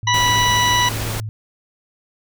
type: tone with vibrato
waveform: sine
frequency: 108.6 Hz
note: A2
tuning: 22 cents flat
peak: -24 dBFS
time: 0.03-1.29 s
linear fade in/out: 0 ms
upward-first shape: sine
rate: 1.3 Hz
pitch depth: 14 cents each way
type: harmonic tone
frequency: 981 Hz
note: B5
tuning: 12 cents flat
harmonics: 1 / 2 / 3 / 4 / 6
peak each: -17 / -20 / -22 / -23 / -25 dBFS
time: 0.07-0.89 s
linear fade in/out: 5 ms
type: noise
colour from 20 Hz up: pink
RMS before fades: -26 dBFS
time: 0.14-1.2 s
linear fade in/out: 0 ms
effects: none